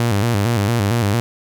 sawtooth tone with vibrato, 109.1 Hz, A2, 14 cents flat, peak -11 dBFS, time 0-1.2 s, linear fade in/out 0 ms, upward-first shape square, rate 4.4 Hz, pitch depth 140 cents each way, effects none

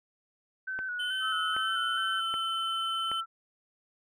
sine tone with vibrato, 1496 Hz, F#6, 19 cents sharp, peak -32 dBFS, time 0.67-2.21 s, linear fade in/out 10 ms, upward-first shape square, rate 2.3 Hz, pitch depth 40 cents each way
click train, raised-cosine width 0.5 ms, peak -24 dBFS, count 4, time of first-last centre 0.79-3.116 s, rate 1.29 Hz
triangle tone, 3054 Hz, G7, 46 cents flat, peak -31 dBFS, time 0.99-3.21 s, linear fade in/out 10 ms
sine tone with pitch glide, 1298 to 1339.1 Hz, E6 to E6, -27 to +27 cents, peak -31 dBFS, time 1.2-3.26 s, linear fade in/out 50 ms, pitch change +54 cents, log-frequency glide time 1.61-1.71 s
effects none

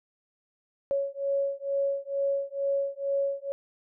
sine beating tone pair, 554.4 / 556.6 Hz, C#5 / C#5, 0 / +7 cents, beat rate 2.2 Hz, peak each -29 dBFS, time 0.91-3.52 s, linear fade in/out 0 ms, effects none

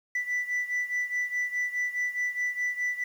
sine beating tone pair, 1975.5 / 1980.3 Hz, B6 / B6, 0 / +4 cents, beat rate 4.8 Hz, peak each -27 / -30 dBFS, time 0.15-3.04 s, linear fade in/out 5 ms, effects tanh soft clip ceiling -24 dBFS + 9-bit

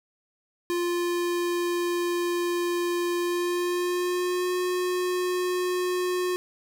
square tone with pitch glide, 349.2 to 361.9 Hz, F4 to F#4, 0 to -38 cents, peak -25 dBFS, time 0.7-6.36 s, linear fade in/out 0 ms, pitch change +62 cents, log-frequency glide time 3.2-4.53 s, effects none

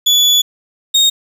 35% pulse tone pair in turn, 3434 / 3719 Hz, A7 / A#7, -43 / -5 cents, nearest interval minor second, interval 138 cents, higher second, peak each -6 dBFS, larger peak neither, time 0.06-0.42 / 0.94-1.1 s, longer first, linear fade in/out 10 ms, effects resampled to 32000 Hz + 7-bit

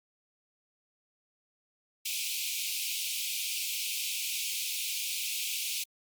pink high-pass noise, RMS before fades -34 dBFS, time 2.05-5.84 s, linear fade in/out 10 ms, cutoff 2300 Hz, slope 96 dB/octave, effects Opus 48 kbps

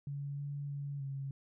sine tone with pitch steps, 141.7 / 143 / 141.9 / 137.1 Hz, C#3 / D3 / C#3 / C#3, +38 / -46 / +41 / -19 cents, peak -37 dBFS, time 0.07-1.31 s, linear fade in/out 2 ms, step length 310 ms, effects none

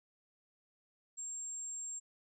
sine tone, 7459 Hz, A#8, in tune, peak -40 dBFS, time 1.17-2 s, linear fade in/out 20 ms, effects none

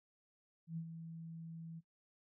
sine tone with ADSR envelope, 164.2 Hz, E3, 6 cents flat, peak -38 dBFS, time 0.67-1.81 s, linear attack 100 ms, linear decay 74 ms, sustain -8 dB, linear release 28 ms, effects noise-tail reverb RT60 0.1 s tail -18 dB re dry

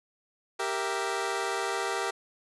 15% pulse chord, E diminished, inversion first, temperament equal, 392 / 466.2 / 659.3 Hz, G4 / Bb4 / E5, 0 / 0 / 0 cents, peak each -25 / -27 / -30 dBFS, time 0.59-2.11 s, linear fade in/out 10 ms, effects resampled to 24000 Hz

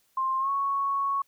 sine tone with pitch glide, 1055 to 1108.1 Hz, C6 to C#6, +14 to -1 cents, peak -24 dBFS, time 0.17-1.22 s, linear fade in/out 5 ms, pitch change +85 cents, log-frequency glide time 0.39-0.5 s, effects white hiss -68 dBFS RMS until 1.27 s

